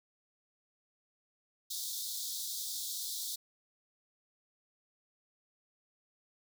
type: high-pass noise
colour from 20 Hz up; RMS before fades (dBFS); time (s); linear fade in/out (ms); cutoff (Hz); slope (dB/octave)
pink; -39; 1.7-3.36; 10; 3500; 96
effects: none